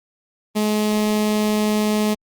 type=tone with notch filter; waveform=sawtooth; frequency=212.2 Hz; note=G#3; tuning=38 cents sharp; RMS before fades=-19 dBFS; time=0.55-2.15 s; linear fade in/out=20 ms; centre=1500 Hz; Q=1.8; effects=Opus 32 kbps